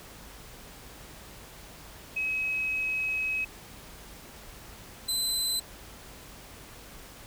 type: tone pair in turn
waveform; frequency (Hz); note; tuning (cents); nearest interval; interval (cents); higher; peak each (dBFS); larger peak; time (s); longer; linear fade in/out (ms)
sine / 25% pulse; 2550 / 4039; D#7 / B7; +42 / +38; minor sixth; 796; second; -27 / -22; second; 2.16-3.45 / 5.08-5.6; first; 10
effects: added 50 Hz sine -55 dBFS peak until 7.26 s + pink hiss -48 dBFS RMS until 7.26 s